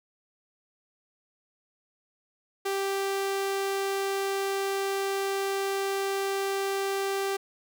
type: tone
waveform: sawtooth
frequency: 392 Hz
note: G4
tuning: in tune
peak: -23 dBFS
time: 2.65-7.37 s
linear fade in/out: 10 ms
effects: none